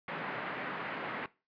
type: band-pass noise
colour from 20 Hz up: white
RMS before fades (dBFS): -39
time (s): 0.08-1.26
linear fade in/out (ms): 2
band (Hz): 140 to 2100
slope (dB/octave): 24
effects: noise-tail reverb RT60 0.3 s tail -20 dB re dry + resampled to 11025 Hz